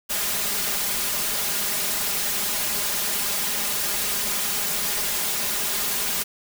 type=noise with comb filter; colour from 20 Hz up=white; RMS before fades=-25 dBFS; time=0.09-6.24 s; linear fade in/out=20 ms; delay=4.9 ms; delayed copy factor=+1; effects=none